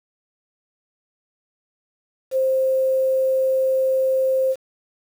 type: tone with quantisation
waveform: sine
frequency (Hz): 526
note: C5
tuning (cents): +9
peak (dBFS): -16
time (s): 2.31-4.56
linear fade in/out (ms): 50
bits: 7
effects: none